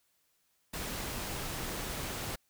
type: noise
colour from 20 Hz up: pink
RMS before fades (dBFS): -38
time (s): 0.73-2.36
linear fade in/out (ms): 10
effects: white hiss -74 dBFS RMS until 2.49 s